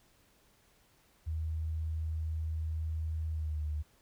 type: tone with pitch glide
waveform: sine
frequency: 79.5 to 75.6 Hz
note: D#2 to D#2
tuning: +38 to -49 cents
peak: -32 dBFS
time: 1.26-3.83 s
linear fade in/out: 20 ms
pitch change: -87 cents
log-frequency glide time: 3.3-3.63 s
effects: pink hiss -67 dBFS RMS until 4.01 s